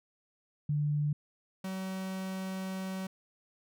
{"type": "tone pair in turn", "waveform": ["sine", "45% pulse"], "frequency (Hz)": [147.8, 189.29], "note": ["D3", "F#3"], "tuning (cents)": [11, 40], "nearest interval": "major third", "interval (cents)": 429, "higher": "second", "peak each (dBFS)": [-27, -35], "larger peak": "first", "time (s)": [[0.69, 1.13], [1.64, 3.07]], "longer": "second", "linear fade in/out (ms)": 5, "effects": []}